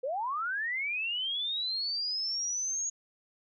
sine linear sweep, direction up, 482.2 to 6690 Hz, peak -30 dBFS, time 0.03-2.9 s, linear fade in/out 10 ms, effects none

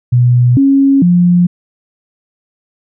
sine tone with pitch steps, 122.8 / 274.4 / 176.3 Hz, B2 / C#4 / F3, -9 / -17 / +17 cents, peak -5 dBFS, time 0.12-1.47 s, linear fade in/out 10 ms, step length 450 ms, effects none

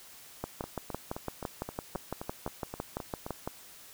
two click trains, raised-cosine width 1 ms, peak -23 / -19 dBFS, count 11 / 19, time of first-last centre 0.64-3.265 / 0.44-3.475 s, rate 3.81 / 5.93 Hz, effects white hiss -52 dBFS RMS until 3.93 s

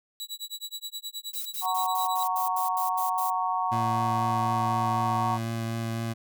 sawtooth tone with tremolo, 3915 Hz, B7, 16 cents flat, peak -29 dBFS, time 0.2-2.23 s, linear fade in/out 0 ms, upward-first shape sine, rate 9.5 Hz, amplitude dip 100%
violet noise bursts, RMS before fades -35 dBFS, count 10, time 1.33-3.305 s, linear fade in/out 10 ms, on 130 ms, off 75 ms
sine chord, F# major, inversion none, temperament just, 740 / 925 / 1110 Hz, F#5 / A#5 / C#6, 0 / -14 / +2 cents, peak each -29 dBFS, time 1.61-5.39 s, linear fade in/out 50 ms
25% pulse tone with vibrato, 114.3 Hz, A#2, 34 cents flat, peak -25 dBFS, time 3.71-6.14 s, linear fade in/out 20 ms, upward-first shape sine, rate 4 Hz, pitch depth 9 cents each way
effects none

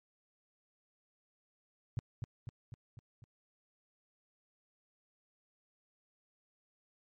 sine tone with echo, 116.54 Hz, A#2, in tune, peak -31 dBFS, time 1.97-1.99 s, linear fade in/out 0 ms, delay 250 ms, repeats 5, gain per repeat -4 dB, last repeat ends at 3.24 s, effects MP3 32 kbps

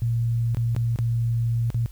sine tone with dropouts, 116.54 Hz, A#2, in tune, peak -20 dBFS, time 0.02-1.86 s, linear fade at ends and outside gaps 0 ms, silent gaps 0.547-0.57 / 0.749-0.764 / 0.96-0.988 / 1.703-1.745 s, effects added 50 Hz sine -39 dBFS peak until 1.91 s + white hiss -56 dBFS RMS until 1.91 s

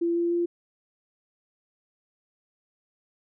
sine tone with pitch steps, 340 / 342.6 / 345.1 Hz, F4 / F4 / F4, -46 / -33 / -21 cents, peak -22 dBFS, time 0.01-0.46 s, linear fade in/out 10 ms, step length 150 ms, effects none

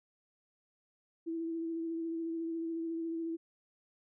sine tone with vibrato, 329.6 Hz, E4, in tune, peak -34 dBFS, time 1.26-3.37 s, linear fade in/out 20 ms, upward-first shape sine, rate 14 Hz, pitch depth 20 cents each way, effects none

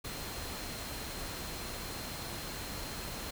sine tone in noise, 4166 Hz, C8, 8 cents flat, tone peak -50 dBFS, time 0.04-3.31 s, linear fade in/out 10 ms, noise pink, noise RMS -41 dBFS, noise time 0.04-3.31 s, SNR -12 dB, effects none

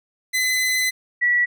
sawtooth / sine tone pair in turn, 2023 / 1943 Hz, B6 / B6, +41 / -29 cents, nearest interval minor second, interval 70 cents, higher first, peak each -15 dBFS, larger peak neither, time 0.33-0.91 / 1.21-1.46 s, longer first, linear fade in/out 20 ms, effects none

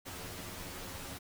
pink noise with comb filter, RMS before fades -44 dBFS, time 0.05-1.19 s, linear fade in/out 20 ms, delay 11 ms, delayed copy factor +0.9, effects none

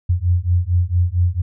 sine beating tone pair, 86.4 / 90.8 Hz, F2 / F#2, -18 / -32 cents, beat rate 4.4 Hz, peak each -17 dBFS, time 0.09-1.42 s, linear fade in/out 10 ms, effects none

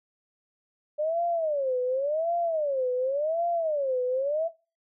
sine tone with vibrato, 587.3 Hz, D5, in tune, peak -24 dBFS, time 0.98-4.49 s, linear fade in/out 20 ms, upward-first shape sine, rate 0.9 Hz, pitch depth 280 cents each way, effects noise-tail reverb RT60 0.3 s tail -20 dB re dry

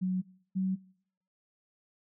sine tone pair in turn, 185 / 188.56 Hz, F#3 / F#3, 0 / +33 cents, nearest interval unison, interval 33 cents, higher second, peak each -27 dBFS, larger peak neither, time 0.01-0.22 / 0.55-0.76 s, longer neither, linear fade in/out 20 ms, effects noise-tail reverb RT60 0.7 s tail -24 dB re dry

